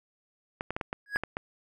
clicks, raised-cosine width 0.5 ms, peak -17 dBFS, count 8, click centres 0.609 / 0.706 / 0.765 / 0.812 / 0.929 / 1.16 / 1.236 / 1.369 s
triangle tone with exponential growth, 1661.2 Hz, G#6, in tune, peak -20 dBFS, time 1.06-1.17 s, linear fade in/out 1 ms, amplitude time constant 22 ms
effects none

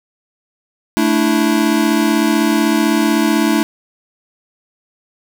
square chord, A suspended fourth, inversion none, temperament equal, 220 / 293.7 / 329.6 Hz, A3 / D4 / E4, 0 / 0 / 0 cents, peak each -17 dBFS, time 0.97-3.63 s, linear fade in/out 0 ms, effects none

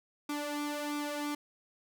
sawtooth tone with flanger, 293.7 Hz, D4, in tune, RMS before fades -36 dBFS, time 0.29-1.35 s, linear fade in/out 5 ms, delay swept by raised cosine 0.84 to 2.54 ms, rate 1.5 Hz, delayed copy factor +0.65, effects none

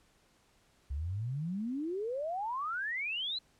sine exponential sweep, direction up, 65.3 to 4142 Hz, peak -33 dBFS, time 0.9-3.39 s, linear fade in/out 10 ms, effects pink hiss -68 dBFS RMS until 3.59 s + low-pass 10000 Hz 12 dB/octave

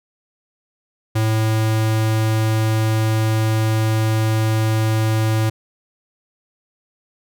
square tone, 110 Hz, A2, in tune, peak -16 dBFS, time 1.15-5.5 s, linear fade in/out 10 ms, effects none

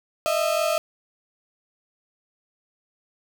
35% pulse tone pair together, 618 / 662.8 Hz, D#5 / E5, -12 / +9 cents, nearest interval minor second, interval 121 cents, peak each -22 dBFS, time 0.26-0.78 s, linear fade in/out 0 ms, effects none

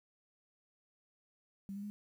sine tone with pitch steps, 196.6 / 201.7 / 206.9 Hz, G3 / G3 / G#3, +5 / +50 / -6 cents, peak -40 dBFS, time 1.69-1.9 s, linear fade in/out 0 ms, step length 70 ms, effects 11-bit

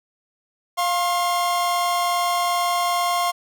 45% pulse tone pair together, 700 / 1071.2 Hz, F5 / C6, +4 / +40 cents, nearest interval perfect fifth, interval 736 cents, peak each -22 dBFS, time 0.77-3.32 s, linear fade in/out 20 ms, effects none

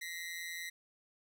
sawtooth ring-modulated tone, 1975.5 Hz, B6, in tune, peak -34 dBFS, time 0.01-0.7 s, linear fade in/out 10 ms, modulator 85.2 Hz, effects none

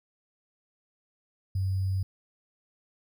sine tone with sample-and-hold, 95.1 Hz, F#2, 48 cents sharp, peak -25 dBFS, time 1.55-2.03 s, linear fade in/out 5 ms, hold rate 4900 Hz, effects none

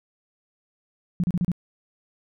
sine tone bursts, 177.1 Hz, F3, 24 cents sharp, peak -19 dBFS, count 5, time 1.2-1.517 s, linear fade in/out 0 ms, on 37 ms, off 33 ms, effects none

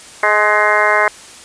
harmonic tone with a mistuned harmonic, 210 Hz, G#3, 19 cents sharp, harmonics 2 / 3 / 4 / 5 / 6 / 7 / 8 / 9 / 10, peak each -22 / -17 / -20 / -17 / -20 / -19 / -20 / -19 / -18 dBFS, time 0.23-1.08 s, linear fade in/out 2 ms, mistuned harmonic 7, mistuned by +44 cents, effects white hiss -37 dBFS RMS until 1.44 s + resampled to 22050 Hz

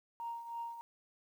sine tone with tremolo, 932.3 Hz, A#5, in tune, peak -36 dBFS, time 0.2-0.81 s, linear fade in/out 0 ms, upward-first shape triangle, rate 3.1 Hz, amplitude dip 70%, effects tanh soft clip ceiling -33 dBFS + 11-bit

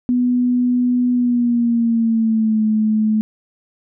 sine tone with pitch glide, 246.9 to 216.2 Hz, B3 to A3, 0 to -30 cents, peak -13 dBFS, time 0.09-3.21 s, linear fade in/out 0 ms, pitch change -230 cents, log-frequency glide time 1.12-2.63 s, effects none

